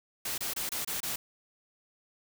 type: noise bursts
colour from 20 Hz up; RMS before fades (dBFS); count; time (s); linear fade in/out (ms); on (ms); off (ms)
white; -34; 6; 0.25-1.16; 5; 130; 26
effects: none